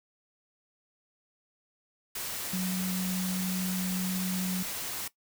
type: tone in noise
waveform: sine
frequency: 185 Hz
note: F#3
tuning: in tune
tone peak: -29 dBFS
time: 2.53-4.63 s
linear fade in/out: 5 ms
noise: white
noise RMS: -36 dBFS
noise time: 2.15-5.08 s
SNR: +4 dB
effects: noise-tail reverb RT60 0.1 s tail -18 dB re dry